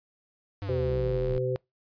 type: exponential sweep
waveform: square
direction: down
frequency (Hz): 103.83 to 34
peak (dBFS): -33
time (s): 0.62-1.38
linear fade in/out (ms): 0
type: harmonic tone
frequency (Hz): 127.5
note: C3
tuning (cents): -44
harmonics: 1 / 3 / 4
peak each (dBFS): -30 / -30 / -30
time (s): 0.69-1.56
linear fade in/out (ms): 0
effects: noise-tail reverb RT60 0.2 s tail -26 dB re dry + resampled to 11025 Hz